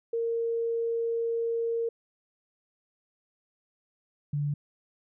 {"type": "tone pair in turn", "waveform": "sine", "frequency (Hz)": [461.8, 145.46], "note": ["A#4", "D3"], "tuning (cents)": [-16, -16], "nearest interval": "octave + minor sixth", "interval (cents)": 2000, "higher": "first", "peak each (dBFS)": -26, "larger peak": "neither", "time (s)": [[0.13, 1.89], [4.33, 4.54]], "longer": "first", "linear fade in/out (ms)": 5, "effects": []}